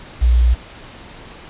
sine tone with quantisation, 60 Hz, B1, 49 cents flat, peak -9 dBFS, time 0.21-0.55 s, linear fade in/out 20 ms, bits 6, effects pink hiss -38 dBFS RMS until 1.49 s + resampled to 8000 Hz

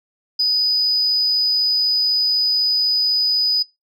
sine tone, 4978 Hz, D#8, in tune, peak -13 dBFS, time 0.39-3.63 s, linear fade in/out 10 ms, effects noise-tail reverb RT60 0.2 s tail -23 dB re dry + tanh soft clip ceiling -11 dBFS

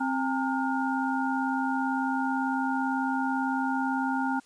sine tone cluster, 263.5 / 811 / 909 / 1424 Hz, C4 / G#5 / A#5 / F6, +12 / -41 / -44 / +33 cents, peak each -28 / -32 / -32 / -33 dBFS, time 0-4.4 s, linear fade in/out 10 ms, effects white hiss -59 dBFS RMS until 4.45 s + resampled to 22050 Hz

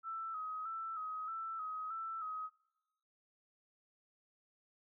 sine tone with vibrato, 1296 Hz, E6, 30 cents flat, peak -39 dBFS, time 0.03-2.5 s, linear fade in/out 50 ms, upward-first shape square, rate 1.6 Hz, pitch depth 42 cents each way, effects noise-tail reverb RT60 1.0 s tail -21 dB re dry

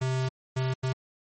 square tone bursts at uneven times, 130 Hz, C3, 11 cents flat, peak -26 dBFS, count 3, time 0.01-0.29 / 0.56-0.74 / 0.83-0.93 s, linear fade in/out 10 ms, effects MP3 32 kbps

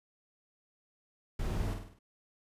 brown noise with echo, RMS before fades -34 dBFS, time 1.39-1.74 s, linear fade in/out 5 ms, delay 50 ms, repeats 5, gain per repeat -5 dB, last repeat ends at 1.99 s, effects resampled to 32000 Hz

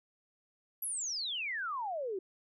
sine exponential sweep, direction down, 11940 to 360 Hz, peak -34 dBFS, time 0.82-2.19 s, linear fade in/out 5 ms, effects none

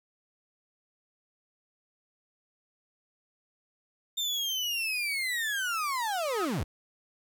35% pulse linear sweep, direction down, 3632 to 49 Hz, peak -27 dBFS, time 4.17-6.64 s, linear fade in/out 10 ms
sine tone with exponential growth, 1270 Hz, D#6, 35 cents sharp, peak -28 dBFS, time 6.04-6.45 s, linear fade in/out 1 ms, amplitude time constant 88 ms
effects none

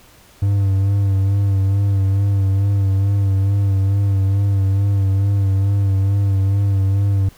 triangle tone with vibrato, 98.4 Hz, G2, 7 cents sharp, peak -11 dBFS, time 0.42-7.29 s, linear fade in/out 5 ms, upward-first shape sine, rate 2.3 Hz, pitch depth 35 cents each way, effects pink hiss -48 dBFS RMS until 7.37 s

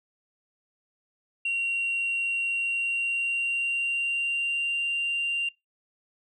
sine tone with pitch glide, 2752 to 2778 Hz, F7 to F7, -26 to -10 cents, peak -23 dBFS, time 1.45-5.49 s, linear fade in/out 5 ms, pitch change +16 cents, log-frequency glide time 2.48-4.85 s, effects noise-tail reverb RT60 0.2 s tail -26 dB re dry + tanh soft clip ceiling -22 dBFS

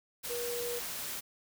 sine tone in noise, 480 Hz, B4, 49 cents flat, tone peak -35 dBFS, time 0.29-0.8 s, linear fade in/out 20 ms, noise white, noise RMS -39 dBFS, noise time 0.23-1.21 s, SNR +1 dB, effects none

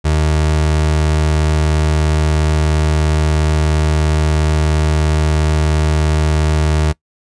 30% pulse tone, 77 Hz, D#2, 17 cents flat, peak -9 dBFS, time 0.04-6.93 s, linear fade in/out 20 ms, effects noise-tail reverb RT60 0.1 s tail -22 dB re dry + resampled to 22050 Hz

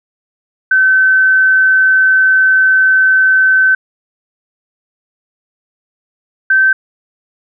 sine tone pair in turn, 1531 / 1547 Hz, G6 / G6, -41 / -23 cents, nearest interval unison, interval 18 cents, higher second, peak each -6 dBFS, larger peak neither, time 0.71-3.75 / 6.5-6.73 s, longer first, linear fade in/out 5 ms, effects none

